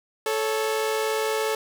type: tone pair together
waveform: sawtooth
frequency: 437 / 554.4 Hz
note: A4 / C#5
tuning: -12 / 0 cents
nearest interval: major third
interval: 412 cents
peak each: -20 / -26 dBFS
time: 0.26-1.55 s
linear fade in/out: 2 ms
effects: none